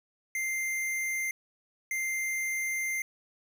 square tone bursts at uneven times, 2093 Hz, C7, in tune, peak -30 dBFS, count 2, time 0.35-1.31 / 1.91-3.02 s, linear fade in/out 2 ms, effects none

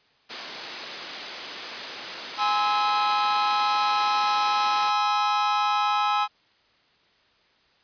white high-pass noise, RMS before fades -32 dBFS, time 0.29-4.91 s, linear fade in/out 20 ms, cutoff 270 Hz, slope 12 dB/octave
45% pulse chord, Ab augmented, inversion none, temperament just, 830.6 / 1038.3 / 1297.8 Hz, Ab5 / C6 / E6, 0 / -14 / -27 cents, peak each -24 / -28 / -25 dBFS, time 2.37-6.28 s, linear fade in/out 50 ms
effects white hiss -62 dBFS RMS until 7.83 s + resampled to 11025 Hz

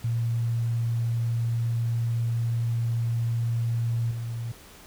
sine tone with level steps, 116.54 Hz, A#2, in tune, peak -23 / -29 dBFS, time 0.04-4.52 s, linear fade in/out 5 ms, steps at 4.11 s, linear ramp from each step 2 ms, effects pink hiss -49 dBFS RMS until 4.86 s

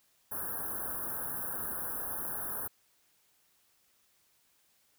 white band-stop noise, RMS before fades -37 dBFS, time 0.31-2.68 s, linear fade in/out 10 ms, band 1700 to 10000 Hz, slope 96 dB/octave, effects white hiss -70 dBFS RMS until 4.98 s

